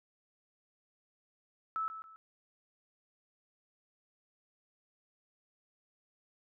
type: tone with echo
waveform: sine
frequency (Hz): 1308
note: E6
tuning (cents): -14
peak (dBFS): -32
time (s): 1.76-1.88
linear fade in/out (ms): 0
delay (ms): 140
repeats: 2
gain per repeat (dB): -10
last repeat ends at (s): 2.16
effects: none